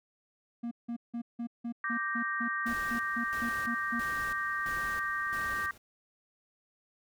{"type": "tone bursts", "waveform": "triangle", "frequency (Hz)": 235.6, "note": "A#3", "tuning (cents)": 19, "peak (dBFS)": -31, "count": 14, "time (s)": [0.63, 4.002], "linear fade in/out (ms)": 10, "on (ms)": 83, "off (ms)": 170}
{"type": "chord", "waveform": "sine", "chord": "G minor", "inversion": "second", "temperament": "equal", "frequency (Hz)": [1174.7, 1568, 1864.7], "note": ["D6", "G6", "Bb6"], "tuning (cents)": [0, 0, 0], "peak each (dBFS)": -35, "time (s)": [1.84, 5.71], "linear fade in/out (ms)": 2}
{"type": "noise with tremolo", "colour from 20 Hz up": "pink", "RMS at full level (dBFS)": -45, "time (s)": [2.66, 5.78], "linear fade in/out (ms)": 5, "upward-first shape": "square", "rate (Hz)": 1.5, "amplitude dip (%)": 75}
{"effects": []}